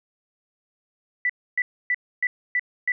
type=tone bursts; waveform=sine; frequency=1975.5 Hz; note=B6; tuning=in tune; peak=-19 dBFS; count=6; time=1.25-2.92 s; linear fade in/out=2 ms; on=45 ms; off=280 ms; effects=none